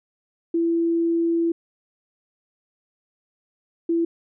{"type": "tone pair in turn", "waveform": "sine", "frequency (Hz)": [334.8, 334.8], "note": ["E4", "E4"], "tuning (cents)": [27, 27], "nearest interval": "unison", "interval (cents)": 0, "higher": "neither", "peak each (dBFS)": -18, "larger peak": "neither", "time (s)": [[0.54, 1.52], [3.89, 4.05]], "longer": "first", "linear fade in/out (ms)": 5, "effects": []}